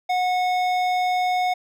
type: tone with hard clipping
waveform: triangle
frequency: 730 Hz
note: F#5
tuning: 24 cents flat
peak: -21 dBFS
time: 0.09-1.54 s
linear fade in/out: 10 ms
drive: 16 dB
effects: none